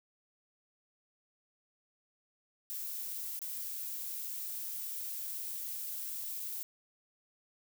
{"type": "noise with dropouts", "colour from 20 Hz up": "violet", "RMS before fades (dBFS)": -40, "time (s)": [2.7, 6.63], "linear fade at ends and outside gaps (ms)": 0, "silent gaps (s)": [[3.391, 3.417], [6.397, 6.401]], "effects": []}